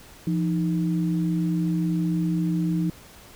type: tone pair together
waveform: sine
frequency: 171.2 / 311.1 Hz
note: F3 / D#4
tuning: -34 / 0 cents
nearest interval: minor seventh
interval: 1034 cents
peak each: -22 / -27 dBFS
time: 0.27-2.9 s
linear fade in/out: 2 ms
effects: pink hiss -48 dBFS RMS until 3.35 s